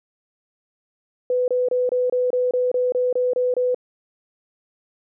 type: tone bursts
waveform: sine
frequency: 499.2 Hz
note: B4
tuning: 19 cents sharp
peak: -17 dBFS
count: 12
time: 1.3-3.746 s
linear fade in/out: 2 ms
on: 180 ms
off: 26 ms
effects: none